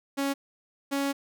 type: tone pair in turn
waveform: sawtooth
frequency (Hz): 277.2 / 278.3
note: C#4 / C#4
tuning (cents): 0 / +7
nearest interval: unison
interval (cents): 7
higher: second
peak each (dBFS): -22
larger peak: neither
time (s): 0.17-0.34 / 0.91-1.13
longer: second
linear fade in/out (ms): 20
effects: none